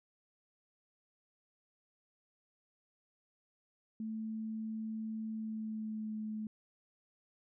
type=tone with pitch glide; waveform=sine; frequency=220 to 215.8 Hz; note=A3 to A3; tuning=0 to -33 cents; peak=-37 dBFS; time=4-6.47 s; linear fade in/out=2 ms; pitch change=-33 cents; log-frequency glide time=5.32-6.16 s; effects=none